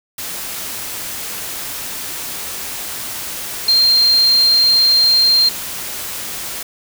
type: tone in noise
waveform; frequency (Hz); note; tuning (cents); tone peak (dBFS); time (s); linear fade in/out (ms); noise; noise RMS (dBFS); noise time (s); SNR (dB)
sine; 4186; C8; 0; -9; 3.68-5.49; 5; white; -26; 0.18-6.63; +14
effects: none